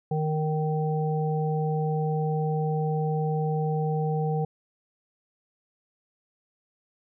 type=harmonic tone; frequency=154.9 Hz; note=D#3; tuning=7 cents flat; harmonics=1 / 3 / 5; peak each=-25 / -30 / -32 dBFS; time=0.11-4.45 s; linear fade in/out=5 ms; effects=none